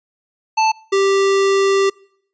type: tone pair in turn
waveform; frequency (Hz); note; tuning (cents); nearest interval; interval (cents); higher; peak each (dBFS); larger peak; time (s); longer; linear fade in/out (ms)
square; 880 / 392; A5 / G4; 0 / 0; octave + major second; 1400; first; -13; neither; 0.57-0.72 / 0.92-1.9; second; 10
effects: noise-tail reverb RT60 0.7 s tail -26 dB re dry + resampled to 16000 Hz